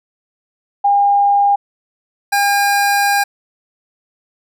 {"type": "tone pair in turn", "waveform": ["sine", "25% pulse"], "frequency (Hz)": [807, 807], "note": ["G#5", "G#5"], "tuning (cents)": [-50, -50], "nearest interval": "unison", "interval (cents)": 0, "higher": "neither", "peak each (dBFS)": [-9, -8], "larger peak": "second", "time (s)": [[0.84, 1.56], [2.32, 3.24]], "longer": "second", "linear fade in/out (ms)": 10, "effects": []}